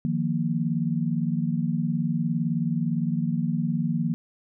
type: chord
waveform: sine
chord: Eb suspended second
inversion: none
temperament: just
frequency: 155.56 / 175.01 / 233.3 Hz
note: Eb3 / F3 / Bb3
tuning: 0 / +4 / +2 cents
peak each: -27 dBFS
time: 0.05-4.14 s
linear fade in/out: 0 ms
effects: none